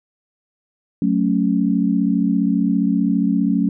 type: chord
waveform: sine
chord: F# minor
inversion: none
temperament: equal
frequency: 185 / 220 / 277.2 Hz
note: F#3 / A3 / C#4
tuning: 0 / 0 / 0 cents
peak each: -19 dBFS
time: 1.02-3.69 s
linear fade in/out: 2 ms
effects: none